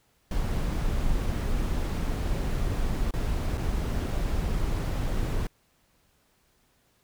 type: noise with dropouts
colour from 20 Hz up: brown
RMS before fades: -27 dBFS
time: 0.31-5.47 s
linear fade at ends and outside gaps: 2 ms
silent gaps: 3.109-3.137 / 3.574-3.578 s
effects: pink hiss -67 dBFS RMS until 7.03 s